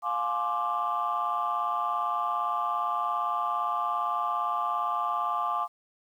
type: chord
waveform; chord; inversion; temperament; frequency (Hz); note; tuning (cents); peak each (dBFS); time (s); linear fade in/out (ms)
sine; D half-diminished seventh; first; just; 704.8 / 845.8 / 1057.2 / 1174.7; F5 / Ab5 / C6 / D6; +16 / +31 / +18 / 0; -32 / -33 / -32 / -28; 0.02-5.68; 50
effects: tanh soft clip ceiling -19 dBFS + 10-bit